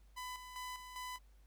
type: tone with tremolo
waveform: sawtooth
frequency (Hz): 1002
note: B5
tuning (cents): +25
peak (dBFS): -39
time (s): 0.16-1.19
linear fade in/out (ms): 20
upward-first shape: square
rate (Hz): 2.5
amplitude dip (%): 55
effects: added 50 Hz sine -60 dBFS peak until 1.46 s + pink hiss -75 dBFS RMS until 1.46 s